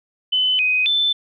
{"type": "tone with pitch steps", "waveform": "sine", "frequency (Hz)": [3024, 2507, 3527], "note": ["F#7", "D#7", "A7"], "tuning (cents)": [37, 12, 3], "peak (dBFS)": -15, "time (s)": [0.32, 1.13], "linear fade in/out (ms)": 10, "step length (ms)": 270, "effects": []}